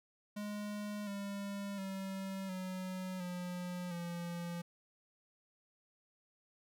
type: tone with pitch steps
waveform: square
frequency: 207.7 / 200 / 192.67 / 185.57 / 178.74 / 172.15 Hz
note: G#3 / G3 / G3 / F#3 / F3 / F3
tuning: 0 / +35 / -30 / +5 / +40 / -25 cents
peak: -40 dBFS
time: 0.36-4.62 s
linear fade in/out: 10 ms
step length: 710 ms
effects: none